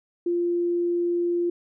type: tone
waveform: sine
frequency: 347.2 Hz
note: F4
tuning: 10 cents flat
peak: -21 dBFS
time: 0.26-1.5 s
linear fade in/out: 5 ms
effects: none